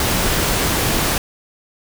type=noise; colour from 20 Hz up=pink; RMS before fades=-18 dBFS; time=0-1.18 s; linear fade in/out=2 ms; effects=none